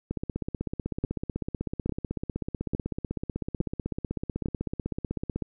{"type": "two click trains", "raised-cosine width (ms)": 3, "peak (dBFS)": [-17, -14], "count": [86, 5], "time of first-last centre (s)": [[0.11, 5.423], [1.04, 4.459]], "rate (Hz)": [16, 1.17], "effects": []}